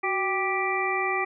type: harmonic tone with a mistuned harmonic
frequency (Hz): 392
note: G4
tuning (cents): 0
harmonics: 1 / 2 / 3 / 5 / 6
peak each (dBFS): -30 / -30 / -30 / -30 / -30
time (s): 0.03-1.25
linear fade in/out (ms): 10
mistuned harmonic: 1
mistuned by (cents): -84
effects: none